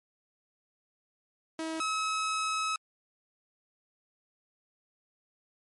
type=tone pair in turn; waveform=sawtooth; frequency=321.4 / 1285.6 Hz; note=E4 / E6; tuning=-44 / -44 cents; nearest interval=2 octaves; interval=2400 cents; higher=second; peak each=-29 / -25 dBFS; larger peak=second; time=1.59-1.8 / 1.8-2.76 s; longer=second; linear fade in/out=2 ms; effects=MP3 48 kbps